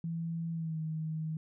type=tone with pitch glide; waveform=sine; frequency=165.9 to 157.86 Hz; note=E3 to D#3; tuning=+11 to +25 cents; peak=-33 dBFS; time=0.04-1.37 s; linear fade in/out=2 ms; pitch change=-86 cents; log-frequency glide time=0.52-0.79 s; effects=none